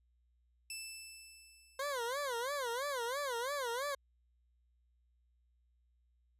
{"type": "tone with exponential decay", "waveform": "15% pulse", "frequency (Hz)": 2643, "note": "E7", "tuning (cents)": 4, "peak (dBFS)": -34, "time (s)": [0.7, 2.54], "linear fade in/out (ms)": 2, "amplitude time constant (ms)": 400}
{"type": "tone with vibrato", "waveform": "20% pulse", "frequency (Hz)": 519, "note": "C5", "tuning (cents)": -14, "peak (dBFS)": -31, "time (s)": [1.79, 3.95], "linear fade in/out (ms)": 5, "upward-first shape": "sine", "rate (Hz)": 3, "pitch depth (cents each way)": 200}
{"effects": ["added 60 Hz sine -70 dBFS peak until 6.39 s", "resampled to 32000 Hz"]}